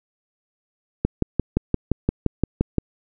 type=click train; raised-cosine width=3 ms; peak=-5 dBFS; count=11; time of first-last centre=1.05-2.783 s; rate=5.77 Hz; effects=none